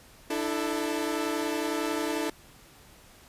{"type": "chord", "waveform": "sawtooth", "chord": "D suspended second", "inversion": "none", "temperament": "equal with one note detuned", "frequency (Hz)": [298.6, 329.6, 440], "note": ["D4", "E4", "A4"], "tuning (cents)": [29, 0, 0], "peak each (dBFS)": [-28, -28, -29], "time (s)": [0.3, 2.3], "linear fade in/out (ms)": 5, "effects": ["pink hiss -54 dBFS RMS until 3.28 s", "resampled to 32000 Hz"]}